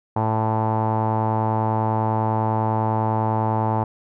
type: tone with low-pass filter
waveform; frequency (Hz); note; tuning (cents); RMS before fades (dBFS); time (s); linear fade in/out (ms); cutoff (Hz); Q
sawtooth; 110; A2; 0; -21; 0.16-3.84; 5; 890; 6
effects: none